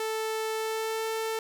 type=tone with pitch glide; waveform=sawtooth; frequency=440 to 444.6 Hz; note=A4 to A4; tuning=0 to +18 cents; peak=-25 dBFS; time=0-1.39 s; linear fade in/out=2 ms; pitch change=+18 cents; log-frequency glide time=0.55-1.06 s; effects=10-bit